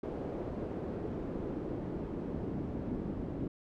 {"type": "noise with band-pass filter sweep", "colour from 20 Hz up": "brown", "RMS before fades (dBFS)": -38, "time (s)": [0.03, 3.48], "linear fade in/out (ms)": 5, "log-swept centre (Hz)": [420, 270], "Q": 1.4, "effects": []}